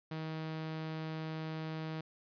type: tone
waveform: sawtooth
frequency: 158.5 Hz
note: D#3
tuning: 32 cents sharp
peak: -34 dBFS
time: 0.11-2.01 s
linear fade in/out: 5 ms
effects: resampled to 11025 Hz